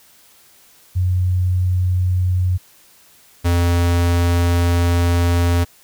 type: tone pair in turn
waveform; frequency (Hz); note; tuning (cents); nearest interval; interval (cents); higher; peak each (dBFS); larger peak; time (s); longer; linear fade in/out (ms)
sine / square; 91.1 / 86.52; F#2 / F2; -26 / -16; minor second; 90; first; -14 / -14; neither; 0.95-2.58 / 3.44-5.65; second; 20
effects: white hiss -50 dBFS RMS until 5.83 s